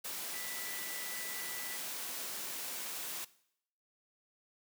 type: tone in noise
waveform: sine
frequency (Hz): 1975.5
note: B6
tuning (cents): 0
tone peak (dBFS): -47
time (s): 0.33-1.77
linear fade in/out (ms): 10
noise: white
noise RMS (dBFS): -41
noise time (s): 0.04-3.25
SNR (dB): -9
effects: noise-tail reverb RT60 0.7 s tail -19 dB re dry + high-pass 200 Hz 12 dB/octave